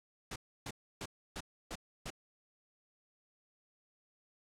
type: noise bursts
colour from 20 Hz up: pink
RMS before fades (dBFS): -42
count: 6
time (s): 0.31-2.104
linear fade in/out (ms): 5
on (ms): 49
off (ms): 300
effects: low-pass 9000 Hz 12 dB/octave